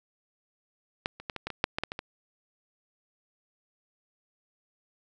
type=clicks; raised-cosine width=0.3 ms; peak=-12 / -27 / -17 / -19 / -17 / -20 / -6 / -13 / -13 / -19 / -19 dBFS; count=11; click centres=1.059 / 1.2 / 1.298 / 1.363 / 1.47 / 1.503 / 1.641 / 1.785 / 1.836 / 1.919 / 1.991 s; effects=none